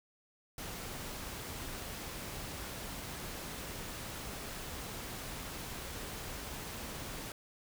pink noise, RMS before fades -43 dBFS, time 0.58-7.32 s, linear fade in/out 2 ms, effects none

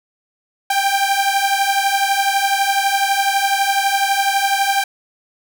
sawtooth beating tone pair, 784 / 796 Hz, G5 / G5, 0 / +26 cents, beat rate 12 Hz, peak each -14 dBFS, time 0.7-4.84 s, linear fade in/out 5 ms, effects none

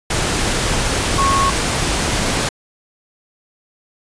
sine tone in noise, 1098 Hz, C#6, 17 cents flat, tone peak -14 dBFS, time 1.18-1.5 s, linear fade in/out 5 ms, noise pink, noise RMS -18 dBFS, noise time 0.1-2.49 s, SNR +1 dB, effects resampled to 22050 Hz

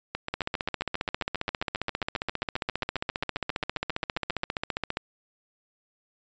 two click trains, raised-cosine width 0.3 ms, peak -12 / -14 dBFS, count 70 / 33, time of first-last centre 0.34-4.971 / 0.15-4.44 s, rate 14.9 / 7.46 Hz, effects resampled to 16000 Hz

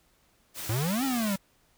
white noise, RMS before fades -37 dBFS, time 0.54-1.38 s, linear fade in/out 50 ms
square exponential two-way sweep, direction up then down, 103.83 to 277.2 to 190 Hz, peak -27 dBFS, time 0.69-1.36 s, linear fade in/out 5 ms, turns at 1.04 s
effects pink hiss -66 dBFS RMS until 1.77 s

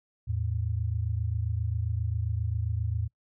sine tone pair together, 82.1 / 109.59 Hz, E2 / A2, -6 / -6 cents, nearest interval perfect fourth, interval 500 cents, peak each -30 / -29 dBFS, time 0.27-3.08 s, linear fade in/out 20 ms, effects noise-tail reverb RT60 0.1 s tail -25 dB re dry

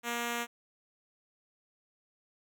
5% pulse tone, 237 Hz, A#3, 29 cents sharp, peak -21 dBFS, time 0.03-0.47 s, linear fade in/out 50 ms, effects none

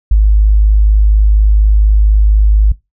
sine tone, 52.1 Hz, G#1, 6 cents sharp, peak -4 dBFS, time 0.11-2.72 s, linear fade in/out 5 ms, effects noise-tail reverb RT60 0.2 s tail -20 dB re dry

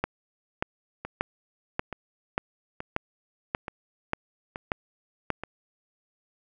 two click trains, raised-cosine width 0.5 ms, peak -19 / -10 dBFS, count 6 / 10, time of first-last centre 1.05-5.436 / 0.04-5.303 s, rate 1.14 / 1.71 Hz, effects none

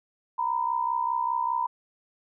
sine tone pair together, 932.3 / 997.3 Hz, A#5 / B5, 0 / +17 cents, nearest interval minor second, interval 117 cents, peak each -27 dBFS, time 0.38-1.67 s, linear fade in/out 10 ms, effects none

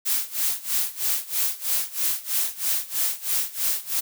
blue noise with tremolo, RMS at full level -22 dBFS, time 0.05-4.01 s, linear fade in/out 20 ms, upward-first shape sine, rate 3.1 Hz, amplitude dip 90%, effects none

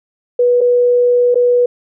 sine tone with dropouts, 488.6 Hz, B4, 19 cents flat, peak -8 dBFS, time 0.39-1.66 s, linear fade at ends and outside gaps 5 ms, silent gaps 0.608-0.612 / 1.345-1.355 s, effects none

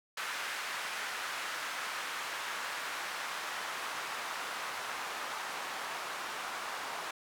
white noise with band-pass filter sweep, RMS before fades -39 dBFS, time 0.17-7.11 s, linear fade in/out 5 ms, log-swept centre 1500 to 1000 Hz, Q 1.2, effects none

